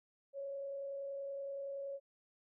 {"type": "tone with frequency modulation", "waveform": "sine", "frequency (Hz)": 554.4, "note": "C#5", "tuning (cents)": 0, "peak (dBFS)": -40, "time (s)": [0.33, 2], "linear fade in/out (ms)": 50, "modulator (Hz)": 30.6, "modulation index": 0.23, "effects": []}